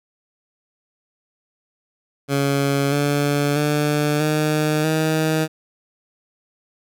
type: tone with pitch steps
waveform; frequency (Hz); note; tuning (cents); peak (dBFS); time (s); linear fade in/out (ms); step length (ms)
15% pulse; 140 / 144.19 / 148.5 / 152.94 / 157.51; C#3 / D3 / D3 / D#3 / D#3; +18 / -31 / +20 / -29 / +22; -11; 2.28-5.48; 50; 640
effects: none